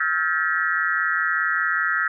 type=tone cluster; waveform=sine; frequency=1300 / 1405 / 1580 / 1737 / 1919 Hz; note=E6 / F6 / G6 / A6 / A#6; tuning=-24 / +10 / +13 / -23 / +50 cents; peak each=-26 dBFS; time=0-2.08 s; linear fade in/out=5 ms; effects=none